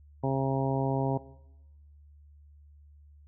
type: harmonic tone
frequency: 134.8 Hz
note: C#3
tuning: 48 cents flat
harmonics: 1 / 2 / 3 / 4 / 5 / 6 / 7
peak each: -29 / -32 / -34 / -35 / -36 / -37 / -37 dBFS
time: 0.23-1.18 s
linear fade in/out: 10 ms
effects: noise-tail reverb RT60 1.0 s tail -20 dB re dry + added 73 Hz sine -52 dBFS peak until 3.27 s